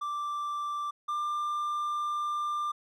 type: tone pair in turn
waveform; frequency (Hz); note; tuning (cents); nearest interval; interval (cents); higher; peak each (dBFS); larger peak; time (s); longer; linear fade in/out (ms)
triangle; 1174.7 / 1191.8; D6 / D6; 0 / +25; unison; 25; second; -29 / -27; second; 0.01-0.91 / 1.08-2.72; second; 10
effects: none